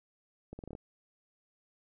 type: accelerating click train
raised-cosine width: 2 ms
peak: -30 dBFS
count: 7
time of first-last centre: 0.53-0.751 s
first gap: 60 ms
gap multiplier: 0.8
effects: none